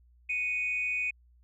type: tone pair together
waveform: sine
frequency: 2223 / 2489 Hz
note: C#7 / D#7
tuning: +4 / 0 cents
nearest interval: major second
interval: 196 cents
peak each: -35 / -28 dBFS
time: 0.29-1.11 s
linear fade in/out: 10 ms
effects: tanh soft clip ceiling -22 dBFS + added 60 Hz sine -58 dBFS peak until 1.43 s